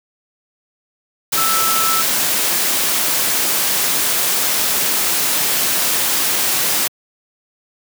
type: tone in noise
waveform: sine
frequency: 1318.5 Hz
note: E6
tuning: in tune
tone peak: -18 dBFS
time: 1.37-2.02 s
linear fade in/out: 10 ms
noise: white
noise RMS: -17 dBFS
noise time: 1.32-6.88 s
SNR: -4 dB
effects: high-pass 150 Hz 12 dB/octave